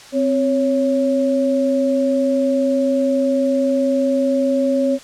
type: tone pair together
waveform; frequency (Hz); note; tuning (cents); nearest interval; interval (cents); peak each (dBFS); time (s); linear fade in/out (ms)
sine; 261.6 / 554.4; C4 / C#5; 0 / 0; octave + minor second; 1300; -17; 0.12-4.99; 50
effects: white hiss -40 dBFS RMS until 5.03 s + low-pass 7000 Hz 12 dB/octave